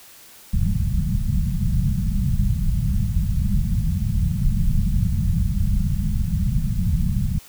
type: low-pass noise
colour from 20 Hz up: pink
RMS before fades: -20 dBFS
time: 0.53-7.39 s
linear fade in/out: 10 ms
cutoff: 210 Hz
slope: 96 dB/octave
effects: white hiss -46 dBFS RMS until 7.48 s